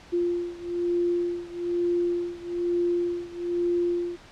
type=beating tone pair; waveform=sine; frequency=348.1 / 349.2 Hz; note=F4 / F4; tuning=-6 / 0 cents; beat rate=1.1 Hz; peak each=-26 / -28 dBFS; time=0.12-4.17 s; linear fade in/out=20 ms; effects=pink hiss -49 dBFS RMS until 4.31 s + low-pass 5000 Hz 12 dB/octave